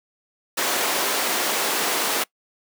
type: high-pass noise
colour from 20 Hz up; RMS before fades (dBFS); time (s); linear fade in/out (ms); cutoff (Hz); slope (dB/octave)
pink; -23; 0.57-2.24; 10; 380; 12
effects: noise-tail reverb RT60 0.1 s tail -23 dB re dry + high-pass 200 Hz 12 dB/octave